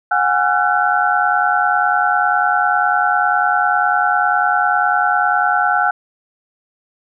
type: tone cluster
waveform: sine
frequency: 729 / 819 / 1360 / 1498 Hz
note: F#5 / G#5 / F6 / F#6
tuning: -26 / -24 / -46 / +21 cents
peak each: -18 dBFS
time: 0.11-5.91 s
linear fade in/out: 5 ms
effects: none